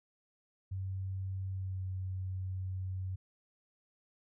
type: tone with pitch glide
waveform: sine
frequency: 95.2 to 93.62 Hz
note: F#2 to F#2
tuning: +50 to +21 cents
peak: -35 dBFS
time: 0.71-3.16 s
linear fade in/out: 10 ms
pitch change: -29 cents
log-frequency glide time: 1.51-1.84 s
effects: none